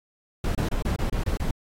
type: noise bursts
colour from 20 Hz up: brown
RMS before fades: -25 dBFS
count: 8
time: 0.44-1.509 s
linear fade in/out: 2 ms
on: 110 ms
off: 27 ms
effects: AAC 48 kbps